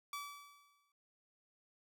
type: tone with exponential decay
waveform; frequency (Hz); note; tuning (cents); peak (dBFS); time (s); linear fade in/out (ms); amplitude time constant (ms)
sawtooth; 1151; D6; -35; -36; 0.13-0.92; 2; 170
effects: none